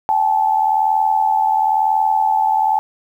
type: tone pair together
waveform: sine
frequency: 784 / 865 Hz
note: G5 / A5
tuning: 0 / -30 cents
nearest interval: major second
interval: 170 cents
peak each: -18 / -14 dBFS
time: 0.09-2.79 s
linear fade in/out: 0 ms
effects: 8-bit